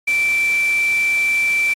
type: tone in noise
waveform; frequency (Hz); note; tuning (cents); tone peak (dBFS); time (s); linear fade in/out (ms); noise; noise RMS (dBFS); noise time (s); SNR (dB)
sine; 2336; D7; -10; -14; 0.07-1.74; 10; white; -30; 0.07-1.74; +13
effects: low-pass 10000 Hz 12 dB/octave + MP3 96 kbps